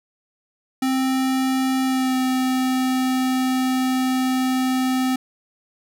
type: tone with pitch glide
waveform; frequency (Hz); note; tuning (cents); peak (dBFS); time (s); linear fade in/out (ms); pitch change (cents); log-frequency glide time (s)
square; 262.2 to 258.1; C4 to C4; +4 to -23; -19; 0.82-5.16; 5; -27; 1.84-2.16
effects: none